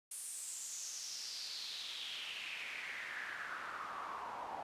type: noise with band-pass filter sweep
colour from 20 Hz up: pink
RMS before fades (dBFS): -45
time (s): 0.11-4.63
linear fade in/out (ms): 5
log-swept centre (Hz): 9700 to 800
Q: 4.5
effects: resampled to 32000 Hz